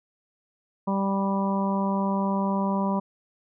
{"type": "harmonic tone", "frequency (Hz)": 196, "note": "G3", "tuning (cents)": 0, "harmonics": [1, 2, 3, 4, 5, 6], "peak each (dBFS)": [-24, -35, -32, -36, -29, -40], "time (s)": [0.87, 3], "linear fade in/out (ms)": 10, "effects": []}